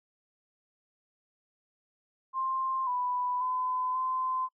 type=tone with pitch steps; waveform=sine; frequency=1053 / 991 / 1014 / 1031 Hz; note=C6 / B5 / B5 / C6; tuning=+11 / +6 / +45 / -26 cents; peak=-28 dBFS; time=2.33-4.49 s; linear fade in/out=50 ms; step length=540 ms; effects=noise-tail reverb RT60 0.1 s tail -26 dB re dry